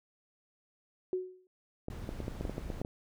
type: tone with exponential decay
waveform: sine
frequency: 369.1 Hz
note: F#4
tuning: 4 cents flat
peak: -27 dBFS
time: 1.13-1.47 s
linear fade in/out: 1 ms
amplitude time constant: 72 ms
type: clicks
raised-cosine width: 2 ms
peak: -23 dBFS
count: 11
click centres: 1.884 / 2.091 / 2.203 / 2.281 / 2.41 / 2.452 / 2.496 / 2.581 / 2.702 / 2.815 / 2.849 s
type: noise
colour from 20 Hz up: brown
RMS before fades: -42 dBFS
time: 1.9-2.82 s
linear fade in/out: 2 ms
effects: none